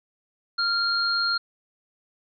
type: tone pair together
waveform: sine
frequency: 1390 / 4236 Hz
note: F6 / C8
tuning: -9 / +21 cents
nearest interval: octave + perfect fifth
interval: 1930 cents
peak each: -24 dBFS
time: 0.58-1.38 s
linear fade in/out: 10 ms
effects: none